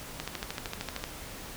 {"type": "click train", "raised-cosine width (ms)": 0.2, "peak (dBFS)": -16, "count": 12, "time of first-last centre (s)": [0.2, 1.04], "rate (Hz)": 13.1, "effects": ["pink hiss -43 dBFS RMS until 1.56 s"]}